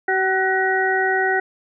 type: harmonic tone with a mistuned harmonic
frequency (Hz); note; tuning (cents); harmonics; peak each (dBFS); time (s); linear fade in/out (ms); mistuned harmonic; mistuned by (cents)
380; F#4; +46; 1 / 2 / 4 / 5; -22 / -22 / -22 / -22; 0.08-1.4; 5; 4; -34
effects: none